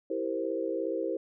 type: chord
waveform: sine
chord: C dominant seventh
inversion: first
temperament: equal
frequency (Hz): 329.6 / 392 / 466.2 / 523.3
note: E4 / G4 / Bb4 / C5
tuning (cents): 0 / 0 / 0 / 0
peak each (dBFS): -34 / -35 / -35 / -34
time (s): 0.1-1.17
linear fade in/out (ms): 5
effects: none